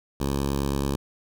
10% pulse tone with notch filter, 69.3 Hz, C#2, in tune, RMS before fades -26 dBFS, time 0.2-0.96 s, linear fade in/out 5 ms, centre 2000 Hz, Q 1.3, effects none

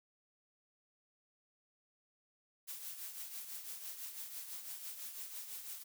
blue noise with tremolo, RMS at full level -44 dBFS, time 2.67-5.84 s, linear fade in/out 20 ms, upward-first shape triangle, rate 6 Hz, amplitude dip 60%, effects none

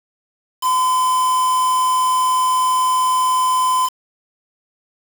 triangle tone with quantisation, 1021 Hz, C6, 43 cents flat, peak -12 dBFS, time 0.61-3.9 s, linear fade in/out 50 ms, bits 4, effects none

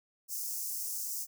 white high-pass noise, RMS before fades -37 dBFS, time 0.28-1.27 s, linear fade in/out 50 ms, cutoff 5300 Hz, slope 48 dB/octave, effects none

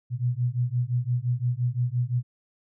sine beating tone pair, 120 / 125.8 Hz, B2 / B2, -49 / +32 cents, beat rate 5.8 Hz, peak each -26 dBFS, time 0.1-2.23 s, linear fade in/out 50 ms, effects none

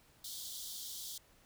pink high-pass noise, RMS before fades -45 dBFS, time 0.24-1.18 s, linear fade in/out 5 ms, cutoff 3200 Hz, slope 96 dB/octave, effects pink hiss -66 dBFS RMS until 1.45 s

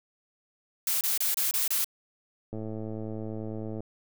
blue noise bursts, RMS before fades -27 dBFS, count 6, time 0.87-1.845 s, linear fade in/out 2 ms, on 140 ms, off 27 ms
click train, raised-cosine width 2 ms, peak -24 dBFS, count 140, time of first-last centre 2.53-3.805 s, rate 109 Hz
effects none

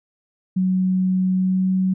sine tone with pitch glide, 185.9 to 187.41 Hz, F#3 to F#3, +8 to +22 cents, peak -16 dBFS, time 0.56-1.94 s, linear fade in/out 10 ms, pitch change +14 cents, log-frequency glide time 1.34-1.7 s, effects none

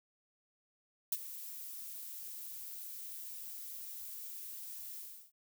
violet noise with ADSR envelope, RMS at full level -31 dBFS, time 1.12-5.32 s, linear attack 4 ms, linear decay 39 ms, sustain -15 dB, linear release 340 ms, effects none

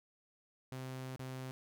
sawtooth tone with dropouts, 130 Hz, C3, 11 cents flat, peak -38 dBFS, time 0.72-1.51 s, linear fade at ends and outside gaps 0 ms, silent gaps 1.161-1.194 s, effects none

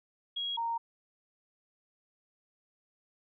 sine tone pair in turn, 3300 / 926 Hz, G#7 / A#5, -12 / -12 cents, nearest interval octave + minor seventh, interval 2200 cents, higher first, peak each -32 / -30 dBFS, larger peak second, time 0.36-0.57 / 0.57-0.78 s, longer neither, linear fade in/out 10 ms, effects none

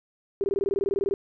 sine tone bursts, 396.9 Hz, G4, 22 cents sharp, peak -22 dBFS, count 15, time 0.41-1.139 s, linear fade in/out 0 ms, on 29 ms, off 21 ms, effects none

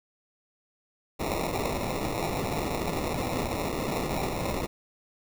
white noise with sample-and-hold, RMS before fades -30 dBFS, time 1.19-4.67 s, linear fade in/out 20 ms, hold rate 1575 Hz, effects none

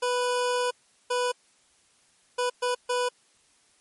25% pulse tone bursts at uneven times, 493.9 Hz, B4, in tune, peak -20 dBFS, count 5, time 0.02-0.71 / 1.1-1.32 / 2.38-2.5 / 2.62-2.75 / 2.89-3.09 s, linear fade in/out 10 ms, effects white hiss -63 dBFS RMS until 3.8 s + MP3 48 kbps

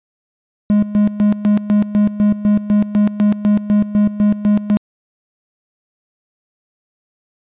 triangle tone with tremolo, 207.7 Hz, G#3, in tune, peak -7 dBFS, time 0.7-4.77 s, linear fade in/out 0 ms, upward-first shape square, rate 4 Hz, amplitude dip 80%, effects resampled to 8000 Hz

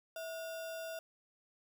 sine tone with sample-and-hold, 653 Hz, E5, 17 cents flat, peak -40 dBFS, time 0.16-0.99 s, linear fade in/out 2 ms, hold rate 2100 Hz, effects none

